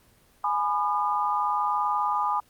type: tone cluster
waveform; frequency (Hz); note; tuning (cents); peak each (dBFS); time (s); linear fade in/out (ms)
sine; 834 / 995 / 1214; G#5 / B5 / D#6; +7 / +13 / -43; -27; 0.44-2.4; 2
effects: pink hiss -60 dBFS RMS until 2.49 s + Opus 24 kbps